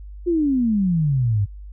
sine exponential sweep, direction down, 360.1 to 96.3 Hz, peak -16 dBFS, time 0.26-1.46 s, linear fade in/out 20 ms, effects added 50 Hz sine -34 dBFS peak until 1.72 s

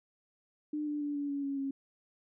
sine tone with pitch steps, 300.1 / 295.5 / 290.9 / 286.4 / 282 / 277.6 / 273.3 Hz, D4 / D4 / D4 / D4 / C#4 / C#4 / C#4, +38 / +11 / -16 / -43 / +30 / +3 / -24 cents, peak -32 dBFS, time 0.73-1.71 s, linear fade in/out 5 ms, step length 140 ms, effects none

